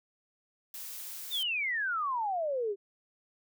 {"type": "noise", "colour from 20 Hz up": "blue", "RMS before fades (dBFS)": -42, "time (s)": [0.74, 1.43], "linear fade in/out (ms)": 2}
{"type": "exponential sweep", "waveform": "sine", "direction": "down", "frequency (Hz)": [3737, 384], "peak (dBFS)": -29, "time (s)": [1.3, 2.76], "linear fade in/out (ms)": 50}
{"effects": []}